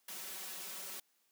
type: noise with comb filter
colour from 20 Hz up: white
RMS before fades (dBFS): -45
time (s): 0.08-1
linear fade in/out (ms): 5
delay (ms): 5.3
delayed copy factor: +0.9
effects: white hiss -75 dBFS RMS until 1.31 s + high-pass 200 Hz 12 dB/octave